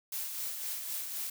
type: noise with tremolo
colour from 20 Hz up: blue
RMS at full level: -36 dBFS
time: 0.12-1.3 s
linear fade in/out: 5 ms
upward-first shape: sine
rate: 3.9 Hz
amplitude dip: 40%
effects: none